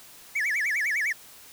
triangle tone with vibrato, 1975.5 Hz, B6, in tune, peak -22 dBFS, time 0.35-1.13 s, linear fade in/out 10 ms, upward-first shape sine, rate 9.9 Hz, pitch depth 280 cents each way, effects white hiss -49 dBFS RMS until 1.52 s

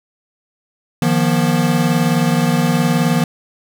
square chord, Eb suspended second, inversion none, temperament equal with one note detuned, 155.56 / 174.61 / 239.1 Hz, Eb3 / F3 / Bb3, 0 / 0 / +44 cents, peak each -18 dBFS, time 1.02-3.24 s, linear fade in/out 2 ms, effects none

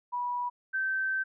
sine tone pair in turn, 976 / 1549.3 Hz, B5 / G6, -21 / -21 cents, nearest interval minor sixth, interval 800 cents, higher second, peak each -29 / -27 dBFS, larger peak second, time 0.12-0.5 / 0.73-1.24 s, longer second, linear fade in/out 20 ms, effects none

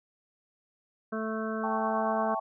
harmonic tone, 220 Hz, A3, in tune, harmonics 1 / 2 / 3 / 5 / 6 / 7, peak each -33 / -36 / -38 / -40 / -41 / -41 dBFS, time 1.12-2.35 s, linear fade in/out 10 ms
sine chord, A dominant seventh, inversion second, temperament equal, 659.3 / 784 / 880 / 1108.7 Hz, E5 / G5 / A5 / C#6, 0 / 0 / 0 / 0 cents, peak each -34 dBFS, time 1.63-2.4 s, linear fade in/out 10 ms
effects none

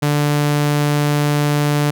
sawtooth tone, 146.83 Hz, D3, in tune, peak -10 dBFS, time 0.02-1.91 s, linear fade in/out 10 ms, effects none

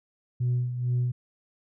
sine tone with tremolo, 123.47 Hz, B2, in tune, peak -20 dBFS, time 0.4-1.12 s, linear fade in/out 10 ms, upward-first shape sine, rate 2.2 Hz, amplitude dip 65%, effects tanh soft clip ceiling -20 dBFS

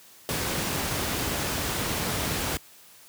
pink noise, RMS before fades -28 dBFS, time 0.29-2.57 s, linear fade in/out 0 ms, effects white hiss -52 dBFS RMS until 3.08 s + high-pass 60 Hz 12 dB/octave

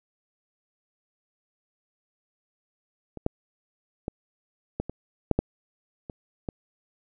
clicks, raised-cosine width 2 ms, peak -24 / -10 / -16 / -14 / -20 / -6 / -8 / -23 / -17 dBFS, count 9, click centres 3.173 / 3.264 / 4.081 / 4.8 / 4.896 / 5.313 / 5.39 / 6.098 / 6.488 s, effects none

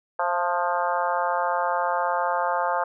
harmonic tone with a mistuned harmonic, 176.2 Hz, F3, 16 cents sharp, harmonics 3 / 4 / 5 / 6 / 7 / 8 / 9, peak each -29 / -28 / -26 / -30 / -30 / -34 / -35 dBFS, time 0.19-2.84 s, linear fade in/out 5 ms, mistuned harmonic 4, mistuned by -36 cents, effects none

